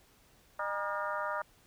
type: harmonic tone with a mistuned harmonic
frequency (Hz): 202.5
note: G#3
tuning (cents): -43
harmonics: 3 / 4 / 5 / 6 / 7 / 8 / 9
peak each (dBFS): -38 / -45 / -38 / -38 / -39 / -49 / -47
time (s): 0.59-1.42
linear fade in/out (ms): 5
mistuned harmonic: 5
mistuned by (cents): -100
effects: pink hiss -64 dBFS RMS until 1.66 s